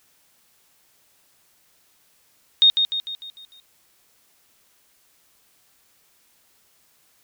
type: tone with echo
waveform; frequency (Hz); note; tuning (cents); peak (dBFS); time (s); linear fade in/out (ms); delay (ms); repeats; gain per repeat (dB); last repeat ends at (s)
sine; 3700; A#7; -14; -10; 2.62-2.7; 0; 150; 6; -6; 3.6
effects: white hiss -61 dBFS RMS until 7.23 s